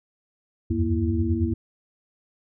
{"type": "tone cluster", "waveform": "sine", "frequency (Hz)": [79.5, 87.7, 97.3, 234.7, 331.9], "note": ["D#2", "F2", "G2", "A#3", "E4"], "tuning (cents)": [38, 8, -12, 12, 12], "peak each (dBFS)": -27, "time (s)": [0.7, 1.54], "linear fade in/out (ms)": 10, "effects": []}